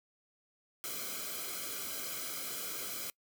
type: noise with comb filter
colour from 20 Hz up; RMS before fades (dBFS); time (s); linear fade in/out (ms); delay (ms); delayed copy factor
white; -40; 0.84-3.1; 0; 1.1; -0.85
effects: noise-tail reverb RT60 0.1 s tail -25 dB re dry